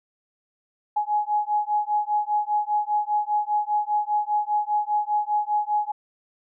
sine beating tone pair, 836 / 841 Hz, G#5 / G#5, +11 / +22 cents, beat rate 5 Hz, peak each -24 dBFS, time 0.96-5.92 s, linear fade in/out 10 ms, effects none

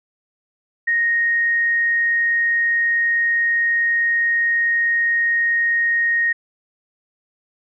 sine tone, 1864.7 Hz, A#6, in tune, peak -15 dBFS, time 0.87-6.33 s, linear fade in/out 10 ms, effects none

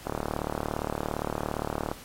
click train, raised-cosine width 1 ms, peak -15 dBFS, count 70, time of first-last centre 0.07-1.915 s, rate 37.4 Hz, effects pink hiss -47 dBFS RMS until 2.04 s + AAC 48 kbps

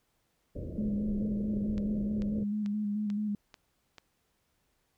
pink low-pass noise, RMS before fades -39 dBFS, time 0.55-2.44 s, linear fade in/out 10 ms, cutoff 600 Hz, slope 96 dB/octave
sine tone with vibrato, 208.3 Hz, G#3, 5 cents sharp, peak -29 dBFS, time 0.78-3.35 s, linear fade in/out 2 ms, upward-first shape square, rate 4.6 Hz, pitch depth 27 cents each way
click train, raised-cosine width 0.2 ms, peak -30 dBFS, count 6, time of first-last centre 1.78-3.983 s, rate 2.27 Hz
effects pink hiss -75 dBFS RMS until 4.97 s

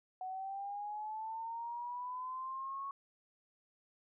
sine linear sweep, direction up, 740 to 1108.7 Hz, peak -39 dBFS, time 0.21-2.91 s, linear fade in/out 2 ms, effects none

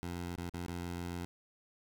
15% pulse tone with dropouts, 87.31 Hz, F2, in tune, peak -32 dBFS, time 0.03-1.25 s, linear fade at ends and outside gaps 0 ms, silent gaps 0.359-0.378 / 0.495-0.538 / 0.663-0.683 s, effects none

